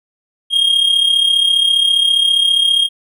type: tone with amplitude modulation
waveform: triangle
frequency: 3239 Hz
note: G#7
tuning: 44 cents flat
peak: -6 dBFS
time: 0.5-2.89 s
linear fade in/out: 50 ms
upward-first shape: sine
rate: 34.9 Hz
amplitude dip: 60%
effects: none

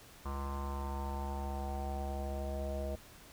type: tone with low-pass filter sweep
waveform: square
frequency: 69.3 Hz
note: C#2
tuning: in tune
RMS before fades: -38 dBFS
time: 0.25-2.96 s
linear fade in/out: 10 ms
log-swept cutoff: 1100 to 600 Hz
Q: 6.3
effects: pink hiss -56 dBFS RMS until 3.32 s

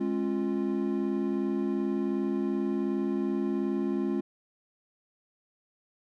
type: chord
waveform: triangle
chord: Db major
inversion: second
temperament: equal with one note detuned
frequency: 207.7 / 270.4 / 349.2 Hz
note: Ab3 / Db4 / F4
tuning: 0 / -43 / 0 cents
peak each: -29 dBFS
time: 0-4.21 s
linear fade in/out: 10 ms
effects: none

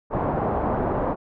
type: low-pass noise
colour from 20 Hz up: white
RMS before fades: -24 dBFS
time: 0.1-1.16 s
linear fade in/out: 50 ms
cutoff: 940 Hz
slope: 24 dB/octave
effects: none

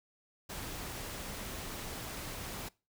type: noise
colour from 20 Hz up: pink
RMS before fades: -42 dBFS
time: 0.49-2.69 s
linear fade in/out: 10 ms
effects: noise-tail reverb RT60 0.3 s tail -23 dB re dry

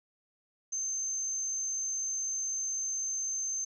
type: tone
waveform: sine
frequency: 6272 Hz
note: G8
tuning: in tune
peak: -31 dBFS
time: 0.72-3.65 s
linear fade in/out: 10 ms
effects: none

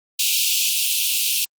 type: high-pass noise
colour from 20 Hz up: pink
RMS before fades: -20 dBFS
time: 0.19-1.45 s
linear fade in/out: 5 ms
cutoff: 2500 Hz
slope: 96 dB/octave
effects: Opus 32 kbps

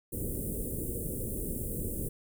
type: band-stop noise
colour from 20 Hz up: pink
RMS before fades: -35 dBFS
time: 0.12-2.09 s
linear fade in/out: 10 ms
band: 510 to 8700 Hz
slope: 48 dB/octave
effects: none

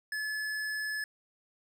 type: tone with hard clipping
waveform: sine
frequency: 1719 Hz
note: A6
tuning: 41 cents flat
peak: -34 dBFS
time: 0.12-1.04 s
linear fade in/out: 2 ms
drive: 14 dB
effects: none

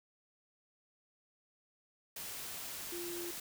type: tone in noise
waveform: sine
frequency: 346.8 Hz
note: F4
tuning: 12 cents flat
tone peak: -41 dBFS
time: 2.92-3.31 s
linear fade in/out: 5 ms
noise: white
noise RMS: -44 dBFS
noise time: 2.16-3.4 s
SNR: 0 dB
effects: none

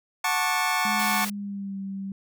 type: chord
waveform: 25% pulse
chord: D major seventh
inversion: first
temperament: just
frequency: 734.2 / 881 / 1101.2 / 1174.7 Hz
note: F#5 / A5 / C#6 / D6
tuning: -14 / +2 / -12 / 0 cents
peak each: -25 / -24 / -24 / -28 dBFS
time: 0.24-1.25 s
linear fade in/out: 5 ms
type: tone with pitch glide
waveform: sine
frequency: 210 to 194.81 Hz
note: G#3 to G3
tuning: +19 to -11 cents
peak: -30 dBFS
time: 0.85-2.12 s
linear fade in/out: 2 ms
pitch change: -130 cents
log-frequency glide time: 1.03-1.78 s
type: high-pass noise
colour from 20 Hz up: white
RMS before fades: -33 dBFS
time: 0.99-1.3 s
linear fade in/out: 5 ms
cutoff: 390 Hz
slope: 12 dB/octave
effects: none

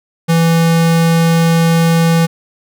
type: tone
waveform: square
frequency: 165.8 Hz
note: E3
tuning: 10 cents sharp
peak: -9 dBFS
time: 0.28-2.27 s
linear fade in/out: 20 ms
effects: none

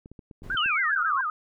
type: clicks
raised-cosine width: 3 ms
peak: -31 dBFS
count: 9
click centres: 0.059 / 0.116 / 0.192 / 0.312 / 0.421 / 0.464 / 0.498 / 0.547 / 0.66 s
type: noise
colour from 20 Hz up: brown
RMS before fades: -41 dBFS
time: 0.43-0.56 s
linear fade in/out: 10 ms
type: tone with vibrato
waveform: sine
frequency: 1400 Hz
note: F6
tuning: 4 cents sharp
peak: -25 dBFS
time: 0.5-1.3 s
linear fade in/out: 2 ms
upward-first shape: sine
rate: 7.4 Hz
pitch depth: 250 cents each way
type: exponential sweep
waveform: sine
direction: down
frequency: 3135 to 1014 Hz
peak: -24 dBFS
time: 0.57-1.21 s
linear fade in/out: 2 ms
effects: none

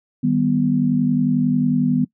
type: chord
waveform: sine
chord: Eb augmented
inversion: none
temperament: equal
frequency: 155.56 / 196 / 246.9 Hz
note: Eb3 / G3 / B3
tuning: 0 / 0 / 0 cents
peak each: -21 / -22 / -17 dBFS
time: 0.23-2.05 s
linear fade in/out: 10 ms
effects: noise-tail reverb RT60 0.1 s tail -22 dB re dry

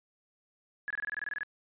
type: tone bursts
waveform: sine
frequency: 1688 Hz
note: G#6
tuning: 28 cents sharp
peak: -32 dBFS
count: 12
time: 0.88-1.432 s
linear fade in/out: 0 ms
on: 24 ms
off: 24 ms
effects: resampled to 8000 Hz

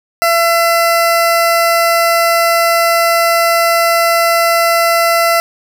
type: tone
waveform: 20% pulse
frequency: 675 Hz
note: E5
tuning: 41 cents sharp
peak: -4 dBFS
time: 0.22-5.4 s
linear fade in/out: 0 ms
effects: none

